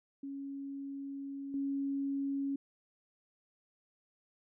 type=tone with level steps; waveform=sine; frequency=276.8 Hz; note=C#4; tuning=2 cents flat; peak=-39 / -32 dBFS; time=0.23-2.56 s; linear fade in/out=5 ms; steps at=1.54 s; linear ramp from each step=2 ms; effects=none